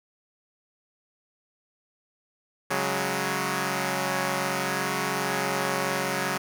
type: chord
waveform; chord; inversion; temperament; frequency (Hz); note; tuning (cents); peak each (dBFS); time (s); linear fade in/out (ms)
5% pulse; C# suspended fourth; none; equal; 138.59 / 185 / 207.7; C#3 / F#3 / G#3; 0 / 0 / 0; -19 / -17 / -21; 2.7-6.38; 10
effects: none